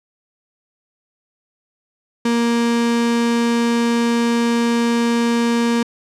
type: tone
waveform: 35% pulse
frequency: 234.6 Hz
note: A#3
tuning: 11 cents sharp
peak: -13 dBFS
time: 2.25-5.83 s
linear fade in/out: 5 ms
effects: low-pass 8000 Hz 12 dB/octave